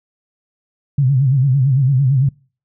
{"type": "tone with vibrato", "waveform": "sine", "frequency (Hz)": 134, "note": "C3", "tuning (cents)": 42, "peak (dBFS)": -10, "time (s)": [0.98, 2.29], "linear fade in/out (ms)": 5, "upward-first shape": "sine", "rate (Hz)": 8.9, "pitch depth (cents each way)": 120, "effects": ["noise-tail reverb RT60 0.4 s tail -25 dB re dry"]}